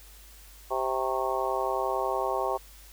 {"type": "harmonic tone with a mistuned harmonic", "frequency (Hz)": 130.81, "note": "C3", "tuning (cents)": 0, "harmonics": [3, 4, 5, 6, 7, 8], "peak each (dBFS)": [-33, -33, -33, -33, -33, -33], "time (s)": [0.7, 2.58], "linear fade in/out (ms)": 20, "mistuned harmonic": 8, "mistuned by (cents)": 76, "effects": ["added 50 Hz sine -50 dBFS peak until 2.92 s", "white hiss -53 dBFS RMS until 2.92 s"]}